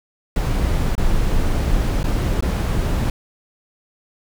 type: noise with dropouts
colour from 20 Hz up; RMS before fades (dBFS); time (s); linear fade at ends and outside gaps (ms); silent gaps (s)
brown; -18; 0.36-3.1; 2; 0.953-0.979 / 2.031-2.041 / 2.408-2.424
effects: none